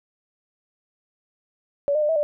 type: tone with pitch steps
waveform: sine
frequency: 569 / 609 / 597 / 646 / 592 Hz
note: C#5 / D#5 / D5 / E5 / D5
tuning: +45 / -37 / +28 / -35 / +14 cents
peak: -18 dBFS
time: 1.88-2.23 s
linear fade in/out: 0 ms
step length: 70 ms
effects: none

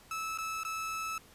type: tone with dropouts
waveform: 30% pulse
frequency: 1306 Hz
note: E6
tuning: 17 cents flat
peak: -32 dBFS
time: 0.11-1.18 s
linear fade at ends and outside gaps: 2 ms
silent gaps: 0.376-0.385 / 0.634-0.649 s
effects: pink hiss -58 dBFS RMS until 1.34 s + resampled to 32000 Hz

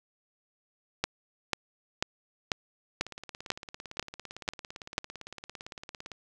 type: two click trains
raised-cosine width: 0.2 ms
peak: -24 / -9 dBFS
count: 56 / 9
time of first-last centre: 3.01-6.117 / 1.04-4.981 s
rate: 17.7 / 2.03 Hz
effects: none

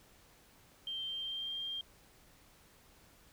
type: tone with pitch glide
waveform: sine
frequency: 3148 to 3194 Hz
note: G7 to G7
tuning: +7 to +32 cents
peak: -37 dBFS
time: 0.87-1.81 s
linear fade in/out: 2 ms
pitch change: +25 cents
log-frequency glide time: 1.16-1.56 s
effects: pink hiss -63 dBFS RMS until 3.32 s

